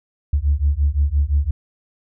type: beating tone pair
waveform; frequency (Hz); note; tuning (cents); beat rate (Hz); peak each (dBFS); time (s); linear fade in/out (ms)
sine; 69.3 / 75.1; C#2 / D2; 0 / +39; 5.8; -17; 0.33-1.51; 5
effects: tanh soft clip ceiling -8 dBFS